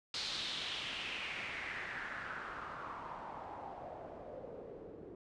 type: noise with low-pass filter sweep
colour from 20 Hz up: white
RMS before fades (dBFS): -44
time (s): 0.14-5.15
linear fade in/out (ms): 2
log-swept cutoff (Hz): 4400 to 380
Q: 3.5
effects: resampled to 22050 Hz